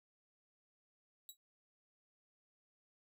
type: tone with exponential decay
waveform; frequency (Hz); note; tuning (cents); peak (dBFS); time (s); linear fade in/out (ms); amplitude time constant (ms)
15% pulse; 3880; B7; -31; -38; 1.29-1.37; 1; 17
effects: none